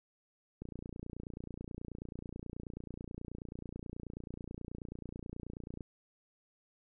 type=click train; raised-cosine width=3 ms; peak=-30 dBFS; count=153; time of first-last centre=0.62-5.808 s; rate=29.3 Hz; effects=none